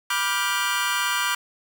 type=chord; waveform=25% pulse; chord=G dominant seventh; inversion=first; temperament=just; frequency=980 / 1176 / 1411.2 / 1568 Hz; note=B5 / D6 / F6 / G6; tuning=-14 / +2 / +18 / 0 cents; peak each=-24 dBFS; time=0.1-1.35 s; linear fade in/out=5 ms; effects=none